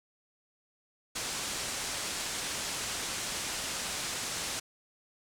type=low-pass noise; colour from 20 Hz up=white; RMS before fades=-36 dBFS; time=1.15-4.6 s; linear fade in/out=10 ms; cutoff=8800 Hz; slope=24 dB/octave; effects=none